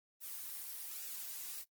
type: noise with flanger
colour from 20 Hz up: blue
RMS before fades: -45 dBFS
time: 0.2-1.65 s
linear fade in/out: 50 ms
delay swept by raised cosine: 0.92 to 3.22 ms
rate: 1.2 Hz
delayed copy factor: -0.5
effects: noise-tail reverb RT60 0.1 s tail -18 dB re dry + Opus 24 kbps